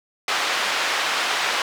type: band-pass noise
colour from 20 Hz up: pink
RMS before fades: -23 dBFS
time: 0.28-1.62 s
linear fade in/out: 2 ms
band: 890 to 4400 Hz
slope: 12 dB/octave
effects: none